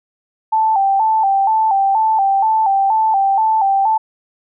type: tone with vibrato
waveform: sine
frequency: 830 Hz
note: G#5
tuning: 1 cent flat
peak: -11 dBFS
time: 0.52-3.98 s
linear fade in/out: 10 ms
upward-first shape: square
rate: 2.1 Hz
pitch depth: 100 cents each way
effects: none